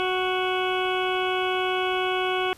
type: harmonic tone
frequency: 370 Hz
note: F#4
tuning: in tune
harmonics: 1 / 2 / 3 / 4 / 6 / 7 / 8 / 9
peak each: -26 / -29 / -31 / -32 / -34 / -34 / -35 / -36 dBFS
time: 0-2.53 s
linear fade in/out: 0 ms
effects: pink hiss -51 dBFS RMS until 2.57 s + resampled to 32000 Hz